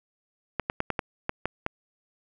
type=clicks; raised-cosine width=0.5 ms; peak=-11 dBFS; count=8; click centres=0.597 / 0.699 / 0.804 / 0.903 / 0.992 / 1.294 / 1.456 / 1.664 s; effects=none